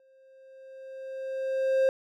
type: tone with exponential growth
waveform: triangle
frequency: 530 Hz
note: C5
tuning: 22 cents sharp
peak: -17 dBFS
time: 0-1.89 s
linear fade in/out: 1 ms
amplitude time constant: 410 ms
effects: none